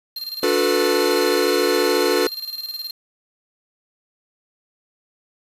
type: tone with tremolo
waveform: square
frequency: 4186 Hz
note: C8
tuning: in tune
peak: -26 dBFS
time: 0.16-2.91 s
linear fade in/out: 5 ms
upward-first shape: square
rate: 19 Hz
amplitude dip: 60%
type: chord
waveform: 45% pulse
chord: B minor seventh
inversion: first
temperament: equal with one note detuned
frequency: 293.7 / 362 / 440 / 493.9 Hz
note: D4 / F#4 / A4 / B4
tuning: 0 / -38 / 0 / 0 cents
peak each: -25 / -21 / -21 / -22 dBFS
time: 0.43-2.27 s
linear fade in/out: 2 ms
effects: resampled to 32000 Hz + 7-bit